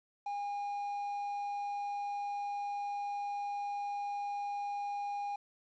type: tone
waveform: triangle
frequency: 813 Hz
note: G#5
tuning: 37 cents flat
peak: -33 dBFS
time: 0.26-5.36 s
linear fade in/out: 5 ms
effects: resampled to 16000 Hz + 11-bit